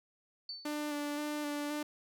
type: tone with exponential decay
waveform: sine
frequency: 4502 Hz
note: C#8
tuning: 26 cents sharp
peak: -37 dBFS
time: 0.49-0.91 s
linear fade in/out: 2 ms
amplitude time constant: 91 ms
type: tone with vibrato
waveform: sawtooth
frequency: 295 Hz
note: D4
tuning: 8 cents sharp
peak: -31 dBFS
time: 0.65-1.83 s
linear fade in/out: 5 ms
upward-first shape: square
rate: 1.9 Hz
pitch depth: 17 cents each way
effects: none